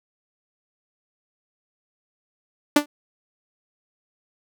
sawtooth tone with exponential decay, 293.7 Hz, D4, in tune, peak -5 dBFS, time 2.76-2.86 s, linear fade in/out 5 ms, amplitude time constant 21 ms, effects none

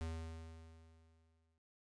square tone with exponential decay, 81.3 Hz, E2, 23 cents flat, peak -40 dBFS, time 0.01-1.58 s, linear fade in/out 0 ms, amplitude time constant 340 ms, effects noise-tail reverb RT60 0.3 s tail -20 dB re dry + resampled to 22050 Hz

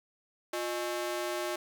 sawtooth ring-modulated tone, 483.5 Hz, B4, 37 cents flat, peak -25 dBFS, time 0.53-1.56 s, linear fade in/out 5 ms, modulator 130 Hz, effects none

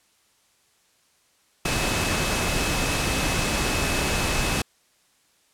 sine tone in noise, 2583 Hz, E7, 36 cents flat, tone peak -32 dBFS, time 1.65-4.62 s, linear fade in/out 5 ms, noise pink, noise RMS -24 dBFS, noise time 1.65-4.62 s, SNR -11 dB, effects white hiss -63 dBFS RMS until 5.53 s + low-pass 10000 Hz 12 dB/octave

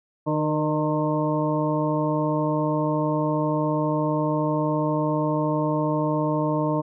harmonic tone with a mistuned harmonic, 152.4 Hz, D#3, 36 cents flat, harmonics 1 / 2 / 3 / 4 / 6 / 7, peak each -26 / -25 / -31 / -27 / -30 / -32 dBFS, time 0.26-6.82 s, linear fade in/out 20 ms, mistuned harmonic 3, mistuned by +39 cents, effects none

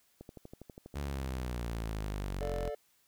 click train, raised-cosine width 2 ms, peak -33 dBFS, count 10, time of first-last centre 0.21-0.942 s, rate 12.3 Hz
sawtooth exponential sweep, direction down, 72.5 to 42.7 Hz, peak -31 dBFS, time 0.95-2.7 s, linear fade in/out 10 ms
triangle chord, D minor, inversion second, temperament just, 440.5 / 587.3 / 704.8 Hz, A4 / D5 / F5, +2 / 0 / +16 cents, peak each -37 / -37 / -43 dBFS, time 2.41-2.75 s, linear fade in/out 5 ms
effects white hiss -70 dBFS RMS until 3.07 s

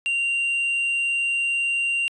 triangle tone, 2769 Hz, F7, 15 cents flat, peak -19 dBFS, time 0.06-2.08 s, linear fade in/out 0 ms, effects resampled to 24000 Hz

